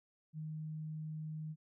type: tone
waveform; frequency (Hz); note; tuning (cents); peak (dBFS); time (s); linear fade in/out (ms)
sine; 155.56; D#3; 0; -40; 0.33-1.56; 50
effects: none